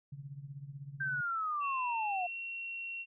sine tone with tremolo, 140 Hz, C#3, 18 cents sharp, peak -39 dBFS, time 0.12-1.21 s, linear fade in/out 5 ms, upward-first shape triangle, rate 16 Hz, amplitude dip 85%
sine linear sweep, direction down, 1582 to 698.5 Hz, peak -32 dBFS, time 1-2.27 s, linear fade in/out 10 ms
sine tone with pitch glide, 2700 to 2731 Hz, E7 to F7, +41 to -39 cents, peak -38 dBFS, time 1.6-3.06 s, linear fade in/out 50 ms, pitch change +20 cents, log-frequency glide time 2.13-2.36 s
effects none

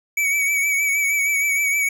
square tone with vibrato, 2271 Hz, C#7, 41 cents sharp, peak -18 dBFS, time 0.17-1.89 s, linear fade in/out 5 ms, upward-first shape triangle, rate 6.4 Hz, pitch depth 48 cents each way, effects none

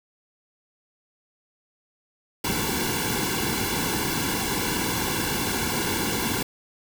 pink noise with comb filter, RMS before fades -26 dBFS, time 2.44-6.43 s, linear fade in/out 5 ms, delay 1.6 ms, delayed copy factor -0.9, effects none

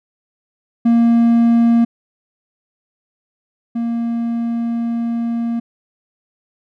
triangle tone pair in turn, 233.1 / 233.1 Hz, A#3 / A#3, 0 / 0 cents, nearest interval unison, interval 0 cents, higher neither, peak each -7 / -15 dBFS, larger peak first, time 0.85-1.85 / 3.75-5.6 s, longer second, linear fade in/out 10 ms, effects none

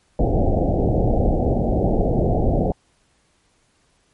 pink low-pass noise, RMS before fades -18 dBFS, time 0.19-2.72 s, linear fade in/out 2 ms, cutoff 780 Hz, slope 96 dB/octave, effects pink hiss -62 dBFS RMS until 4.13 s + MP3 48 kbps

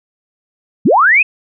sine linear sweep, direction up, 130.81 to 2616 Hz, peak -6 dBFS, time 0.85-1.23 s, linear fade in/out 10 ms, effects none

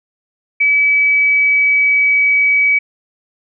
sine tone with pitch glide, 2290 to 2277 Hz, D7 to C#7, -44 to +46 cents, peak -9 dBFS, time 0.6-2.79 s, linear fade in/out 10 ms, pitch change -10 cents, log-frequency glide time 0.83-2.27 s, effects none

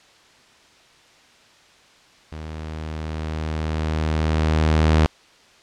sawtooth tone with level ramp, 78.3 Hz, D#2, 11 cents sharp, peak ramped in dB -28 to -9 dBFS, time 2.32-5.06 s, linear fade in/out 0 ms, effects white hiss -52 dBFS RMS until 5.62 s + low-pass 5000 Hz 12 dB/octave

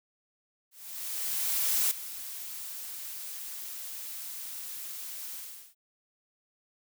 blue noise with ADSR envelope, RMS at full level -26 dBFS, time 0.71-5.75 s, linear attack 1200 ms, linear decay 4 ms, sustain -14 dB, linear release 400 ms, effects none

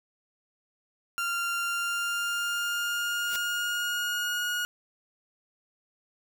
30% pulse tone with pitch glide, 1389 to 1443.8 Hz, F6 to F#6, -10 to -43 cents, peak -25 dBFS, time 1.18-4.65 s, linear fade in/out 0 ms, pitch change +67 cents, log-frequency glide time 1.61-4.49 s
white noise with exponential growth, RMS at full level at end -32 dBFS, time 3.22-3.36 s, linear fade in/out 0 ms, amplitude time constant 30 ms
effects none

